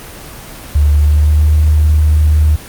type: tone with pitch glide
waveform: sine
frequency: 73.42 to 76.36 Hz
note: D2 to D#2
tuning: 0 to -32 cents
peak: -6 dBFS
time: 0.75-2.56 s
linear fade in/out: 5 ms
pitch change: +68 cents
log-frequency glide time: 0.9-1.49 s
effects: pink hiss -31 dBFS RMS until 2.68 s + Opus 24 kbps